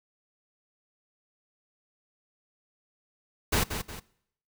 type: noise with echo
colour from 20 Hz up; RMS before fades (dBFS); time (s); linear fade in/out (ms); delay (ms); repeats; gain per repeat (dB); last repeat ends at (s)
pink; -25; 3.52-3.64; 10; 180; 2; -8; 4
effects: noise-tail reverb RT60 0.7 s tail -21 dB re dry